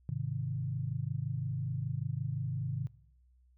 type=chord; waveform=sine; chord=Ab major; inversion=none; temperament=equal with one note detuned; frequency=103.83 / 130.21 / 155.56 Hz; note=Ab2 / C3 / Eb3; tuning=0 / -8 / 0 cents; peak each=-39 / -35 / -38 dBFS; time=0.09-2.87 s; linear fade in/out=0 ms; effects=noise-tail reverb RT60 0.9 s tail -24 dB re dry + added 62 Hz sine -62 dBFS peak until 3.57 s